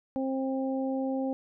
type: harmonic tone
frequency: 265.5 Hz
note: C4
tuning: 25 cents sharp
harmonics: 1 / 2 / 3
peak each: -29 / -33 / -39 dBFS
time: 0.16-1.33 s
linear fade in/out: 0 ms
effects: none